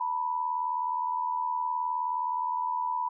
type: tone pair together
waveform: sine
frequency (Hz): 904 / 983.3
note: A5 / B5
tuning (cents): +47 / -8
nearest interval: minor second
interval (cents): 145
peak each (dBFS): -34 / -28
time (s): 0-3.09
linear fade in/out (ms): 10
effects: none